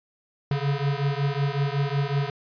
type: beating tone pair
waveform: square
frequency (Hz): 138.59 / 143.99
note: C#3 / D3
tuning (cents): 0 / -34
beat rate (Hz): 5.4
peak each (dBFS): -26 / -27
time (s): 0.51-2.3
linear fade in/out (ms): 2
effects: resampled to 11025 Hz